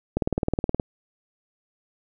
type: click train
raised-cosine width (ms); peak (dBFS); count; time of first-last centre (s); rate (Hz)
2; -9; 13; 0.17-0.798; 19.1
effects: none